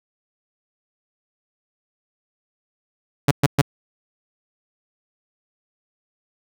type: tone bursts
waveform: sawtooth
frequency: 141.4 Hz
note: C#3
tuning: 35 cents sharp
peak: -8 dBFS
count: 3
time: 3.28-3.616 s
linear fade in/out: 5 ms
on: 32 ms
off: 120 ms
effects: none